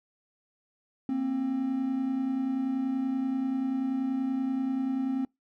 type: tone pair together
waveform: triangle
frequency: 234.8 / 265.2 Hz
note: A#3 / C4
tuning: +13 / +23 cents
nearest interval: major second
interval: 210 cents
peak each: -33 / -25 dBFS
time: 1.09-5.25 s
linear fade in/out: 2 ms
effects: noise-tail reverb RT60 0.2 s tail -26 dB re dry